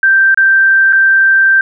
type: tone with dropouts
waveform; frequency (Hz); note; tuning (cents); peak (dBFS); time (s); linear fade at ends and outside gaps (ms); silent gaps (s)
sine; 1568; G6; 0; -5; 0.03-1.61; 2; 0.345-0.374 / 0.926-0.93
effects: none